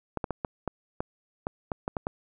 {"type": "clicks", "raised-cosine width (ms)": 1, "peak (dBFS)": -15, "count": 11, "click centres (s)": [0.173, 0.242, 0.307, 0.448, 0.677, 1.005, 1.469, 1.718, 1.879, 1.968, 2.069], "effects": []}